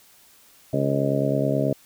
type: harmonic tone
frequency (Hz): 69.3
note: C#2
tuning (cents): 0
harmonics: 2 / 3 / 4 / 5 / 6 / 7 / 8 / 9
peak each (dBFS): -25 / -30 / -26 / -35 / -29 / -32 / -29 / -26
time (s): 0.73-1.73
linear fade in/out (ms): 5
effects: white hiss -54 dBFS RMS until 1.85 s